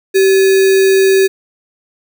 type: tone with sample-and-hold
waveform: sine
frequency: 385.1 Hz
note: G4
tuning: 31 cents flat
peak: -6 dBFS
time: 0.14-1.28 s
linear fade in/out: 20 ms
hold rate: 2100 Hz
effects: none